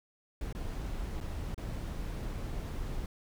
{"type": "noise with dropouts", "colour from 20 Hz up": "brown", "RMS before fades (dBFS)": -37, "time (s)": [0.41, 3.06], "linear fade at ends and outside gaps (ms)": 2, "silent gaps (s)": [[0.527, 0.549], [1.204, 1.21], [1.545, 1.578]], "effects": []}